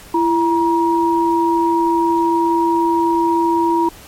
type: tone pair together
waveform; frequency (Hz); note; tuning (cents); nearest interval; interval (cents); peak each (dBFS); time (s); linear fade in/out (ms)
sine; 335.9 / 950; E4 / A#5; +33 / +33; octave + tritone; 1800; -15; 0.14-3.89; 5
effects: pink hiss -40 dBFS RMS until 4.07 s + MP3 64 kbps